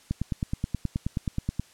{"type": "click train", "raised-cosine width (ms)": 5, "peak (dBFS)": -14, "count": 15, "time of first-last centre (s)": [0.11, 1.596], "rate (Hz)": 9.42, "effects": ["white hiss -56 dBFS RMS until 1.73 s", "low-pass 9000 Hz 12 dB/octave"]}